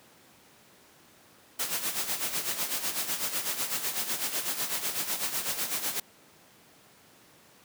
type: noise with tremolo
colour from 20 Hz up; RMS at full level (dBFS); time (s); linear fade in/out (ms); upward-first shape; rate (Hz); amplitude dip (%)
white; -29; 1.59-6; 5; sine; 8; 65
effects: pink hiss -57 dBFS RMS until 7.64 s + high-pass 150 Hz 12 dB/octave